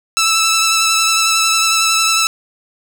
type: tone with vibrato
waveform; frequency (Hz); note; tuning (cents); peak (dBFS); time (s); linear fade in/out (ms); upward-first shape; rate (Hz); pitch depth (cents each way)
10% pulse; 1318.5; E6; 0; -3; 0.17-2.27; 0; triangle; 11; 20
effects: none